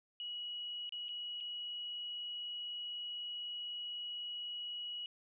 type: tone with dropouts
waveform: sine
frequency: 2916 Hz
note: F#7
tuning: 26 cents flat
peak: -40 dBFS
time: 0.2-5.06 s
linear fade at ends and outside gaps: 1 ms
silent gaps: 0.893-0.923 / 1.084-1.09 / 1.404-1.408 s
effects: none